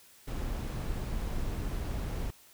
brown noise, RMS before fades -34 dBFS, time 0.27-2.31 s, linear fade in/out 10 ms, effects white hiss -58 dBFS RMS until 2.53 s

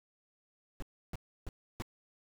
brown noise bursts, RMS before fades -38 dBFS, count 4, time 0.8-1.822 s, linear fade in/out 0 ms, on 23 ms, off 310 ms, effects none

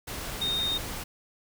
sine tone in noise, 3692 Hz, A#7, 17 cents flat, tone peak -26 dBFS, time 0.41-0.78 s, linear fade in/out 10 ms, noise pink, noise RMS -36 dBFS, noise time 0.07-1.04 s, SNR +7 dB, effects none

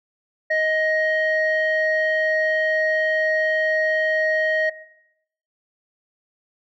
sine tone pair together, 627 / 1878.9 Hz, D#5 / A#6, +13 / +13 cents, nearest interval octave + perfect fifth, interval 1900 cents, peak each -20 / -19 dBFS, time 0.5-4.7 s, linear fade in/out 10 ms, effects noise-tail reverb RT60 0.8 s tail -19 dB re dry + tanh soft clip ceiling -13 dBFS

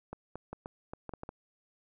clicks, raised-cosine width 1 ms, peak -26 dBFS, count 9, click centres 0.13 / 0.356 / 0.53 / 0.659 / 0.935 / 1.093 / 1.137 / 1.234 / 1.291 s, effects none

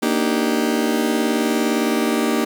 35% pulse chord, Eb major seventh, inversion second, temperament just, 233.3 / 291.7 / 311.1 / 388.9 Hz, Bb3 / D4 / Eb4 / G4, +2 / -12 / 0 / -14 cents, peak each -19 / -22 / -22 / -22 dBFS, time 0.02-2.45 s, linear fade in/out 10 ms, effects 8-bit

